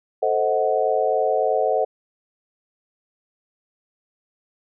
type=chord; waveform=sine; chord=A diminished seventh; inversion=none; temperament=equal with one note detuned; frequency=440 / 523.3 / 632.4 / 740 Hz; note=A4 / C5 / Eb5 / Gb5; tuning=0 / 0 / +28 / 0 cents; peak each=-23 dBFS; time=0.22-1.85 s; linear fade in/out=10 ms; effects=none